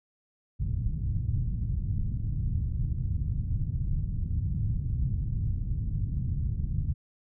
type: low-pass noise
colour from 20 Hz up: white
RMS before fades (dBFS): -29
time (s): 0.59-6.94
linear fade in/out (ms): 20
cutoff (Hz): 130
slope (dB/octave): 24
effects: none